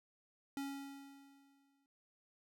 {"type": "tone with exponential decay", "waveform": "square", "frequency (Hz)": 277.2, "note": "C#4", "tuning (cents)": 0, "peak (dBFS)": -39, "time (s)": [0.57, 1.86], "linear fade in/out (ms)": 1, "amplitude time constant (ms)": 280, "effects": []}